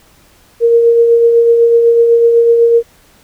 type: tone with tremolo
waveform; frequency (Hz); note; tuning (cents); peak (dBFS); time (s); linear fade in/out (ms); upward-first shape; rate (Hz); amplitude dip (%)
sine; 466.2; A#4; 0; -3; 0.6-2.83; 50; triangle; 8; 40
effects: pink hiss -47 dBFS RMS until 3.23 s